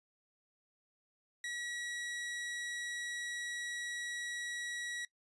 sawtooth tone, 1922 Hz, B6, 48 cents flat, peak -35 dBFS, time 1.44-5.05 s, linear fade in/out 2 ms, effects noise-tail reverb RT60 0.1 s tail -21 dB re dry + resampled to 24000 Hz

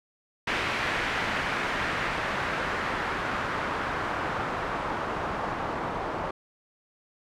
white noise with low-pass filter sweep, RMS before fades -30 dBFS, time 0.47-6.31 s, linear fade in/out 5 ms, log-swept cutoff 2100 to 960 Hz, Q 1.3, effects none

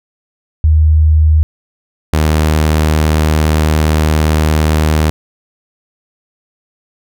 sine / sawtooth tone pair in turn, 77.78 / 77.43 Hz, D#2 / D#2, 0 / -8 cents, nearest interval unison, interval 8 cents, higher first, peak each -5 dBFS, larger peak neither, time 0.64-1.43 / 2.13-5.1 s, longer second, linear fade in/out 0 ms, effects none

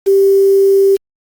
sine tone with quantisation, 392 Hz, G4, in tune, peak -6 dBFS, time 0.06-0.97 s, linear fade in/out 20 ms, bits 5, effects Opus 48 kbps

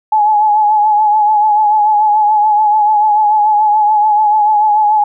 sine tone with vibrato, 847 Hz, G#5, 34 cents sharp, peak -7 dBFS, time 0.12-5.04 s, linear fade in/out 5 ms, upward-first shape triangle, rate 6.9 Hz, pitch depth 52 cents each way, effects none

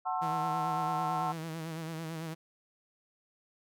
sine chord, F# half-diminished seventh, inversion none, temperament just, 740 / 888 / 1065.6 / 1332 Hz, F#5 / A5 / C6 / E6, 0 / +16 / +31 / +18 cents, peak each -33 / -36 / -36 / -39 dBFS, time 0.05-1.33 s, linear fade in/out 20 ms
sawtooth tone with vibrato, 161.9 Hz, E3, 31 cents flat, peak -33 dBFS, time 0.21-2.35 s, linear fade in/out 20 ms, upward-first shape sine, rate 9 Hz, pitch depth 52 cents each way
effects none

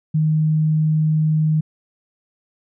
sine tone, 155.56 Hz, D#3, in tune, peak -14 dBFS, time 0.14-1.61 s, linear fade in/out 10 ms, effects none

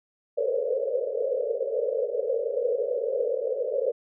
white band-pass noise, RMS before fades -27 dBFS, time 0.37-3.92 s, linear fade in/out 10 ms, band 440 to 570 Hz, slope 96 dB/octave, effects none

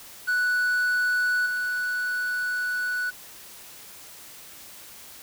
triangle tone with level steps, 1480 Hz, F#6, in tune, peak -19 / -23 dBFS, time 0.27-3.11 s, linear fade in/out 20 ms, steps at 1.46 s, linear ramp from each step 2 ms, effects white hiss -45 dBFS RMS until 5.22 s

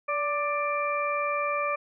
harmonic tone with a mistuned harmonic, 590 Hz, D5, 8 cents sharp, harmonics 1 / 2 / 3 / 4, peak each -30 / -28 / -40 / -32 dBFS, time 0.08-1.76 s, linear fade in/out 10 ms, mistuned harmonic 1, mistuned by -32 cents, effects none

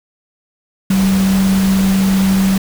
sine tone in noise, 192 Hz, G3, 36 cents flat, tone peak -10 dBFS, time 0.9-2.58 s, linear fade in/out 5 ms, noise pink, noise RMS -23 dBFS, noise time 0.9-2.58 s, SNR +10 dB, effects none

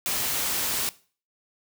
white noise, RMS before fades -27 dBFS, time 0.06-0.89 s, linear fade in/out 0 ms, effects noise-tail reverb RT60 0.4 s tail -19 dB re dry

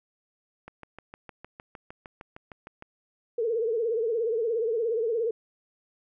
click train, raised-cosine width 0.5 ms, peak -27 dBFS, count 15, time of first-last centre 0.68-2.824 s, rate 6.53 Hz
sine tone with vibrato, 455.7 Hz, A#4, 39 cents flat, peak -24 dBFS, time 3.38-5.31 s, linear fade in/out 5 ms, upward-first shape triangle, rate 17 Hz, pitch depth 120 cents each way
effects none

